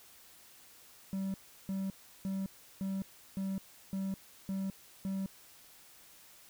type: tone bursts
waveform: triangle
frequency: 192.9 Hz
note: G3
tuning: 28 cents flat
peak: -31 dBFS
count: 8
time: 1.13-5.26 s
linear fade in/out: 0 ms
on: 210 ms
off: 350 ms
effects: white hiss -58 dBFS RMS until 6.49 s